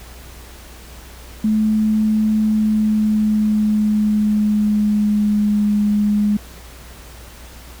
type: tone with pitch glide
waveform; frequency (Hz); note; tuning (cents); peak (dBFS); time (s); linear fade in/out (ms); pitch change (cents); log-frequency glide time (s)
sine; 215.9 to 207.9; A3 to G#3; -33 to +2; -13; 1.44-6.37; 5; -65; 2.35-5.73
effects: added 60 Hz sine -38 dBFS peak until 7.8 s + pink hiss -41 dBFS RMS until 7.8 s